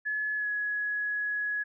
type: tone with pitch glide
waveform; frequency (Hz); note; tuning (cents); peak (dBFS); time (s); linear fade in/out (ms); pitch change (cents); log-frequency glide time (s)
sine; 1707 to 1680.6; G#6 to G#6; +47 to +20; -28; 0.05-1.64; 20; -27; 0.36-0.48
effects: none